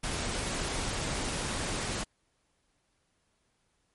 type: noise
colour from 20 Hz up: pink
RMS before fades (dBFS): -33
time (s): 0.03-2.04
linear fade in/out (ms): 10
effects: pink hiss -74 dBFS RMS until 3.94 s + MP3 48 kbps